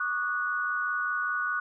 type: tone cluster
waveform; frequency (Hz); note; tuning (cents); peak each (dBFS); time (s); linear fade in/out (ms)
sine; 1127 / 1212 / 1471; C#6 / D#6 / F#6; +28 / -46 / -11; -35 / -34 / -28; 0-1.6; 5
effects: none